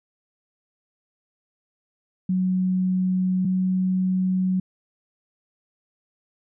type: tone pair in turn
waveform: sine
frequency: 185 / 185.79 Hz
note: F#3 / F#3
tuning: 0 / +7 cents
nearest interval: unison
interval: 7 cents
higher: second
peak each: -19 dBFS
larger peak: neither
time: 2.29-3.45 / 3.45-4.6 s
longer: first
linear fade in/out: 5 ms
effects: none